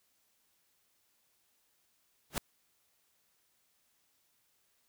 pink noise with exponential growth, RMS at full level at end -28 dBFS, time 2.3-2.38 s, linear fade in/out 1 ms, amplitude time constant 16 ms, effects white hiss -74 dBFS RMS until 4.88 s

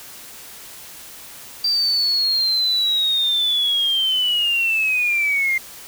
triangle linear sweep, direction down, 4699 to 2093 Hz, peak -13 dBFS, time 1.64-5.58 s, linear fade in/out 5 ms, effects tanh soft clip ceiling -14 dBFS + white hiss -39 dBFS RMS until 5.87 s

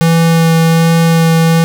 square tone with vibrato, 164.81 Hz, E3, in tune, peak -7 dBFS, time 0.01-1.64 s, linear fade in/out 0 ms, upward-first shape sine, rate 1.3 Hz, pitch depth 10 cents each way, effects none

